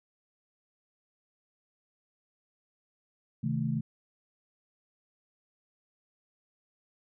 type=chord; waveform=sine; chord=A diminished; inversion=first; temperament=just; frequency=132 / 158.4 / 220 Hz; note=C3 / Eb3 / A3; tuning=+16 / +31 / 0 cents; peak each=-32 dBFS; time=3.43-3.81 s; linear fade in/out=10 ms; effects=none